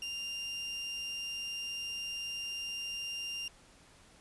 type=tone; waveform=30% pulse; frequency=2794 Hz; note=F7; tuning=in tune; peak=-34 dBFS; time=0.02-3.48 s; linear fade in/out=2 ms; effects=pink hiss -60 dBFS RMS until 4.2 s + resampled to 24000 Hz